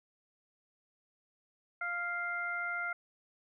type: harmonic tone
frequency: 698.5 Hz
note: F5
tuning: in tune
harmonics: 1 / 2 / 3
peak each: -43 / -35 / -39 dBFS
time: 1.81-2.93 s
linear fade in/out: 5 ms
effects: none